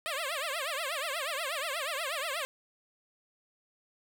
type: tone with vibrato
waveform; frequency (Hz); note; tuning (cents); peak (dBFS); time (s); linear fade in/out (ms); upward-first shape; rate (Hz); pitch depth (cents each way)
10% pulse; 599; D5; +34; -24; 0.06-2.45; 0; triangle; 8.3; 270
effects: none